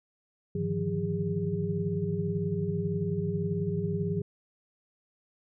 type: tone cluster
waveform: sine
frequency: 101.2 / 146.8 / 158.9 / 177.1 / 406.5 Hz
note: G#2 / D3 / D#3 / F3 / G#4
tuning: -44 / 0 / +37 / +24 / -37 cents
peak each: -35 / -39 / -33 / -32 / -33 dBFS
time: 0.55-4.22 s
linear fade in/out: 5 ms
effects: none